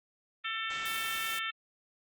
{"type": "harmonic tone", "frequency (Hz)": 446.1, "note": "A4", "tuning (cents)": 24, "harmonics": [3, 4, 5, 6, 7, 8], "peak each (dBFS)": [-38, -39, -40, -41, -41, -42], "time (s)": [0.44, 1.51], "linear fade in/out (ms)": 10}
{"type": "noise", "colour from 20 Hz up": "white", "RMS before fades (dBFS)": -41, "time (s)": [0.7, 1.39], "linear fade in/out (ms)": 5}
{"effects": ["Opus 24 kbps"]}